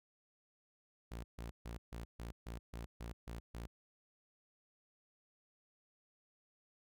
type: tone bursts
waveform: sawtooth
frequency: 57.6 Hz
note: A#1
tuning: 20 cents flat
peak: -40 dBFS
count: 10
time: 1.11-3.67 s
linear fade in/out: 10 ms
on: 130 ms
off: 140 ms
effects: none